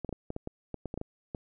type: clicks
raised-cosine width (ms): 2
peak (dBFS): -22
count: 12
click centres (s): 0.047 / 0.092 / 0.127 / 0.304 / 0.364 / 0.474 / 0.743 / 0.857 / 0.941 / 0.976 / 1.014 / 1.348
effects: none